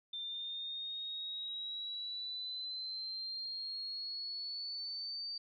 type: exponential sweep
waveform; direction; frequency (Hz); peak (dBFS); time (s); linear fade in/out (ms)
sine; up; 3574 to 4626; -39; 0.13-5.38; 5
effects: none